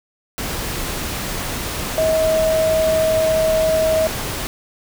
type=tone in noise; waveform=sine; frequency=637 Hz; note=D#5; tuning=41 cents sharp; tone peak=-14 dBFS; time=1.98-4.07 s; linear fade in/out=0 ms; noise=pink; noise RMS=-25 dBFS; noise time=0.38-4.47 s; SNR=+8 dB; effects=none

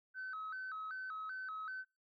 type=tone with vibrato; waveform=sine; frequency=1396.9 Hz; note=F6; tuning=in tune; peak=-40 dBFS; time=0.14-1.85 s; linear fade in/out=50 ms; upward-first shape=square; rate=2.6 Hz; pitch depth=150 cents each way; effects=noise-tail reverb RT60 0.3 s tail -23 dB re dry + tanh soft clip ceiling -38 dBFS

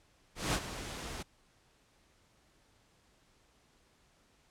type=noise with ADSR envelope; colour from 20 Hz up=pink; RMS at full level=-30 dBFS; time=0.35-1.23 s; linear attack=190 ms; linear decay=54 ms; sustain=-12 dB; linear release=10 ms; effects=pink hiss -68 dBFS RMS until 4.5 s + low-pass 9000 Hz 12 dB/octave

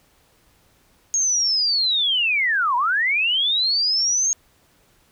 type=linear two-way sweep; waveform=sine; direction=down then up; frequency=6580 to 932.3 to 6580 Hz; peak=-17 dBFS; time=1.14-4.33 s; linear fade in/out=0 ms; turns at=2.76 s; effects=pink hiss -59 dBFS RMS until 5.11 s

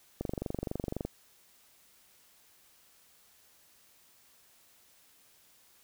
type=click train; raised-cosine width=2 ms; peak=-20 dBFS; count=21; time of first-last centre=0.21-1.05 s; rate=23.8 Hz; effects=white hiss -63 dBFS RMS until 5.83 s

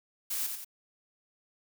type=noise with echo; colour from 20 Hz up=blue; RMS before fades=-33 dBFS; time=0.3-0.47 s; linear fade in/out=10 ms; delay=89 ms; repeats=2; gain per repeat=-5 dB; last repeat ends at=0.648 s; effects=none

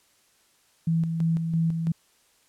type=tone with tremolo; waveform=sine; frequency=164.3 Hz; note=E3; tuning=5 cents flat; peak=-20 dBFS; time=0.87-1.92 s; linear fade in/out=5 ms; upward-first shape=square; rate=3 Hz; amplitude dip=45%; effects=white hiss -63 dBFS RMS until 2.48 s + low-pass 11000 Hz 12 dB/octave

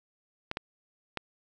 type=clicks; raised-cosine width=0.3 ms; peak=-16 dBFS; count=3; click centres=0.514 / 0.571 / 1.173 s; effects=none

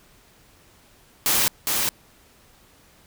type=noise with echo; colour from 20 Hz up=white; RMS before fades=-20 dBFS; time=1.26-1.48 s; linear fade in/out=0 ms; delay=410 ms; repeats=1; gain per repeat=-3 dB; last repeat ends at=1.89 s; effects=pink hiss -55 dBFS RMS until 3.06 s

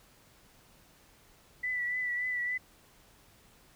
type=tone with vibrato; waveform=sine; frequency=1975.5 Hz; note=B6; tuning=in tune; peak=-30 dBFS; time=1.63-2.58 s; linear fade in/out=10 ms; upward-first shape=triangle; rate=3.5 Hz; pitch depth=36 cents each way; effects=pink hiss -61 dBFS RMS until 3.75 s

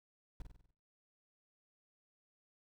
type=noise with echo; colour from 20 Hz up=brown; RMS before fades=-42 dBFS; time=0.4-0.42 s; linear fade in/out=2 ms; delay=48 ms; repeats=6; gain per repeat=-5 dB; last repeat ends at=0.708 s; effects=noise-tail reverb RT60 0.6 s tail -26 dB re dry

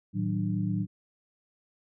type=tone cluster; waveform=sine; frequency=111.7 / 157.6 / 187 / 296.3 Hz; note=A2 / D#3 / F#3 / D4; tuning=+27 / +23 / +19 / +15 cents; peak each=-31 / -34 / -29 / -37 dBFS; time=0.13-0.87 s; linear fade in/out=50 ms; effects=none

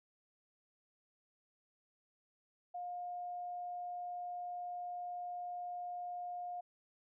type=tone; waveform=sine; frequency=711 Hz; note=F5; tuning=31 cents sharp; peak=-40 dBFS; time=2.74-6.61 s; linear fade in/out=10 ms; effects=none

